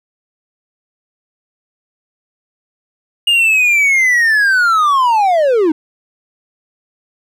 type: linear sweep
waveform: triangle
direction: down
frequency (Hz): 2858 to 293.7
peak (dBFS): -7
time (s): 3.27-5.72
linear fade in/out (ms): 5
effects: none